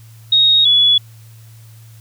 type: tone pair in turn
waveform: sine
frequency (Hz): 3749 / 3405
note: A#7 / G#7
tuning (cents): +9 / +42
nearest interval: major second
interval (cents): 167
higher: first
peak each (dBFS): -8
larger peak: neither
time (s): 0.32-0.65 / 0.65-0.98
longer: neither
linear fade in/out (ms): 5
effects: added 112 Hz sine -38 dBFS peak until 2 s + white hiss -50 dBFS RMS until 2 s